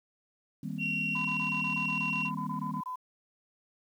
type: chord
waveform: sine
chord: C minor seventh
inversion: first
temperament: just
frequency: 156.98 / 196.22 / 235.5 / 261.6 Hz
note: Eb3 / G3 / Bb3 / C4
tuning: +16 / +2 / +18 / 0 cents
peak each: -38 / -37 / -40 / -41 dBFS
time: 0.63-2.81 s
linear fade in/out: 5 ms
type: tone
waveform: sine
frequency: 2745 Hz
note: F7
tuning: 31 cents flat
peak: -29 dBFS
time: 0.78-2.31 s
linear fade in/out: 50 ms
type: tone bursts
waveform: sine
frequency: 1010 Hz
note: B5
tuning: 39 cents sharp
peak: -34 dBFS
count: 15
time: 1.15-2.958 s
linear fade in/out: 5 ms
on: 100 ms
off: 22 ms
effects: tanh soft clip ceiling -22 dBFS + 10-bit